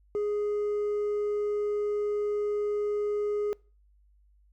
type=tone with hard clipping; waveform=triangle; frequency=415.3 Hz; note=G#4; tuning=in tune; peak=-25 dBFS; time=0.15-3.53 s; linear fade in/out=0 ms; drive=1 dB; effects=noise-tail reverb RT60 0.4 s tail -26 dB re dry + added 50 Hz sine -59 dBFS peak until 4.52 s